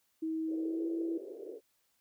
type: tone with pitch glide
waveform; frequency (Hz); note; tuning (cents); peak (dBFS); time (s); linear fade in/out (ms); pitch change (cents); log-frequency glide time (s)
sine; 320 to 331.9; D#4 to E4; +49 to +12; -32; 0.22-1.18; 10; +63; 0.54-0.87
type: band-pass noise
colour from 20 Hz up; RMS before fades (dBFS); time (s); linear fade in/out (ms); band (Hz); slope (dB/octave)
white; -45; 0.47-1.61; 50; 350 to 480; 48
effects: white hiss -75 dBFS RMS until 2 s